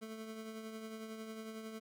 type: tone with tremolo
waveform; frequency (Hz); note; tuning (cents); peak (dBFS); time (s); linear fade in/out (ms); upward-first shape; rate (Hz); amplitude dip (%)
25% pulse; 220.6; A3; +5; -39; 0.01-1.8; 20; triangle; 11; 45
effects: none